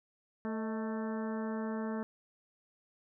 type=harmonic tone with a mistuned harmonic; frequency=221.3 Hz; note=A3; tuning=10 cents sharp; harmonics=1 / 2 / 3 / 4 / 5 / 6 / 7 / 8; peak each=-35 / -41 / -45 / -47 / -49 / -51 / -52 / -53 dBFS; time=0.45-2.03 s; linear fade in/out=0 ms; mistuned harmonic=3; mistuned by=-66 cents; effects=none